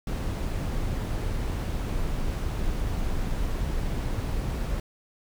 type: noise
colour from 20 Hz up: brown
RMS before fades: -28 dBFS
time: 0.07-4.8 s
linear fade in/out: 2 ms
effects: none